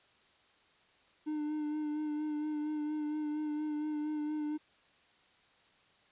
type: tone with vibrato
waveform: triangle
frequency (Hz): 302.1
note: D4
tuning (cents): +49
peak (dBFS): -31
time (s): 1.26-4.58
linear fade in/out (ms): 20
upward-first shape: sine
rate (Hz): 4.3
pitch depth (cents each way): 24
effects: white hiss -66 dBFS RMS until 6.11 s + resampled to 8000 Hz